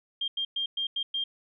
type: tone bursts at uneven times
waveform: sine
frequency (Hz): 3200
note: G7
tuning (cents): +35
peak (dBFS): -27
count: 6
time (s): 0.21-0.28 / 0.37-0.45 / 0.56-0.66 / 0.77-0.87 / 0.96-1.03 / 1.14-1.24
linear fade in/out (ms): 5
effects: none